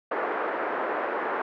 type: band-pass noise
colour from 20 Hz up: pink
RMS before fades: -29 dBFS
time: 0.11-1.42 s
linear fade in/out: 5 ms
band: 370 to 1700 Hz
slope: 24 dB/octave
effects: none